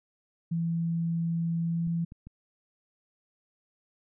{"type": "tone with pitch glide", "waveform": "sine", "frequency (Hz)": [167, 168.06], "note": ["E3", "E3"], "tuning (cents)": [23, 34], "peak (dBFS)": -26, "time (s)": [0.51, 2.05], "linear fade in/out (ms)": 10, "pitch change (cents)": 11, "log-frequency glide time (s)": [1.61, 1.85]}
{"type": "clicks", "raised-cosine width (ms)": 5, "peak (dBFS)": -32, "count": 3, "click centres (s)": [1.873, 2.121, 2.27]}
{"effects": []}